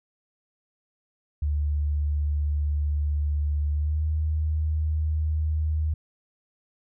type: tone with pitch glide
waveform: sine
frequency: 73.7 to 77.45 Hz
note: D2 to D#2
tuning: +7 to -7 cents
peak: -22 dBFS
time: 1.42-5.94 s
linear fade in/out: 5 ms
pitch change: +86 cents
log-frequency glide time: 3.72-4.04 s
effects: none